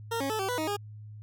20% pulse tone with pitch steps, 460.5 / 274.2 / 435.4 / 385.6 / 493.3 / 313.5 / 408.9 Hz, A#4 / C#4 / A4 / G4 / B4 / D#4 / G#4, -21 / -19 / -18 / -28 / -2 / +13 / -27 cents, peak -24 dBFS, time 0.11-0.768 s, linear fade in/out 10 ms, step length 94 ms, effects added 106 Hz sine -42 dBFS peak until 1.22 s

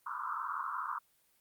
white band-pass noise, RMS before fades -38 dBFS, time 0.06-0.99 s, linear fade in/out 10 ms, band 960 to 1400 Hz, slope 96 dB/octave, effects white hiss -71 dBFS RMS until 1.4 s + Opus 32 kbps

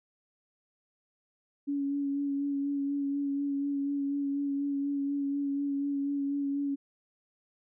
sine tone with vibrato, 281.3 Hz, C#4, 26 cents sharp, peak -28 dBFS, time 1.67-6.76 s, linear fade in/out 20 ms, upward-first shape sine, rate 4.1 Hz, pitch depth 19 cents each way, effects none

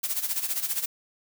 blue noise with tremolo, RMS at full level -26 dBFS, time 0.03-0.86 s, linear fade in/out 10 ms, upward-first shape sine, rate 15 Hz, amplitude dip 75%, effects none

